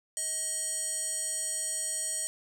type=tone with band-pass filter; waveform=square; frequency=631 Hz; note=D#5; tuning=24 cents sharp; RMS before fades=-33 dBFS; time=0.17-2.27 s; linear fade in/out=0 ms; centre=8000 Hz; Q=6.6; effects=none